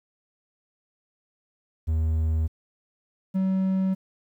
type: tone pair in turn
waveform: triangle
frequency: 79.6 / 189.74 Hz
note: D#2 / F#3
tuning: +40 / +44 cents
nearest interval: octave + minor third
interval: 1504 cents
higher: second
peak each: -19 dBFS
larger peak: neither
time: 1.87-2.48 / 3.34-3.95 s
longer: neither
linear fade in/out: 20 ms
effects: 10-bit